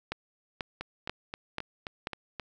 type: two click trains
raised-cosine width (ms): 0.3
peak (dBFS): -20 / -16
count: 7 / 5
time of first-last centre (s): 0.81-2.397 / 0.12-2.071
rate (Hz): 3.78 / 2.05
effects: none